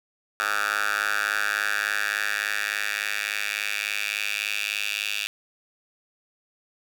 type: tone with high-pass filter sweep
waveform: 10% pulse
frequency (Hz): 103.5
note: G#2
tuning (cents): -5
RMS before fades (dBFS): -27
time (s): 0.4-5.27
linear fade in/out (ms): 0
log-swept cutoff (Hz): 1300 to 2800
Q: 3.4
effects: none